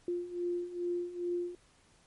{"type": "beating tone pair", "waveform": "sine", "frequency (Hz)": [349.2, 351.6], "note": ["F4", "F4"], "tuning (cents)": [0, 12], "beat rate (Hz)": 2.4, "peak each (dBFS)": [-38, -34], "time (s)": [0.08, 1.55], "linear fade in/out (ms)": 2, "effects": ["pink hiss -65 dBFS RMS until 2.06 s", "MP3 48 kbps"]}